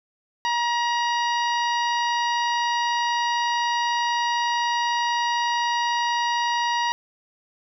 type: harmonic tone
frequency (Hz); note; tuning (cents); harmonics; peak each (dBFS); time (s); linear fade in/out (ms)
951; A#5; +34; 1 / 2 / 3 / 4 / 5 / 6; -22 / -28 / -32 / -34 / -36 / -38; 0.45-6.92; 0
effects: none